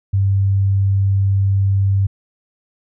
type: tone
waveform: sine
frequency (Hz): 98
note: G2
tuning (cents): 0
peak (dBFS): -12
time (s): 0.13-2.07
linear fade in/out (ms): 10
effects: none